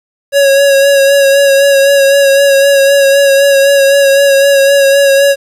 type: tone with vibrato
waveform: square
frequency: 554.4 Hz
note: C#5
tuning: in tune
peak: -5 dBFS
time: 0.32-5.36 s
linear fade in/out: 50 ms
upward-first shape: sine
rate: 3.9 Hz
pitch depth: 26 cents each way
effects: resampled to 32000 Hz + 7-bit